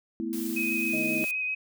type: chord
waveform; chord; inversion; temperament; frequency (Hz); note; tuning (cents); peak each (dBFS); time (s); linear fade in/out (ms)
sine; A suspended second; none; equal; 220 / 246.9 / 329.6; A3 / B3 / E4; 0 / 0 / 0; -34 / -34 / -32; 0.2-1.24; 0
type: noise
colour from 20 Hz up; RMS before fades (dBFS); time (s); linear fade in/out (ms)
blue; -39; 0.33-1.31; 0
type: tone with vibrato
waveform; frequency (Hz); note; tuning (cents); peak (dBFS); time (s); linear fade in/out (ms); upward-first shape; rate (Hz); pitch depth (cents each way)
sine; 2520; D#7; +21; -27; 0.56-1.55; 10; square; 7.6; 13
type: harmonic tone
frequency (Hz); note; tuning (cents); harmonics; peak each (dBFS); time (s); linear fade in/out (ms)
155.56; D#3; 0; 1 / 2 / 3 / 4; -42 / -38 / -45 / -36; 0.93-1.25; 5
effects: none